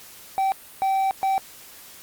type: tone bursts at uneven times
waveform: triangle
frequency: 773 Hz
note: G5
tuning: 24 cents flat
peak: -17 dBFS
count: 3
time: 0.38-0.52 / 0.82-1.11 / 1.23-1.38 s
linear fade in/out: 0 ms
effects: white hiss -45 dBFS RMS until 2.02 s + Opus 48 kbps